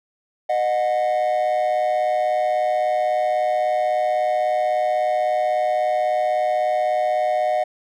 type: tone pair together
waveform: triangle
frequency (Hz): 614.7 / 731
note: D#5 / F#5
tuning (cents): -21 / -21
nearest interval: minor third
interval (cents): 300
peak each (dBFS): -17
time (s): 0.49-7.64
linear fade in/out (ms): 10
effects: tanh soft clip ceiling -13 dBFS